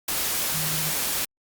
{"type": "tone in noise", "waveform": "sine", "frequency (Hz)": 155.7, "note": "D#3", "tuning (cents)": 2, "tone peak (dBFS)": -32, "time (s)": [0.54, 0.91], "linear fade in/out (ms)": 5, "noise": "white", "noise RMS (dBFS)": -26, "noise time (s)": [0.08, 1.25], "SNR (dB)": -9, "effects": ["Opus 48 kbps"]}